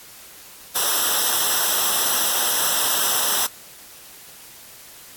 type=noise with comb filter; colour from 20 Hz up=white; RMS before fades=-20 dBFS; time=0.75-3.47 s; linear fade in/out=10 ms; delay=0.44 ms; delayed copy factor=-0.85; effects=white hiss -43 dBFS RMS until 5.16 s + AAC 64 kbps